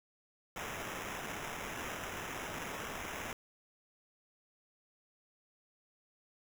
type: noise with sample-and-hold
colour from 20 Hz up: blue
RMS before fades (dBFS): -42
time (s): 0.56-3.33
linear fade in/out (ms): 2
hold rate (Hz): 4410
effects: none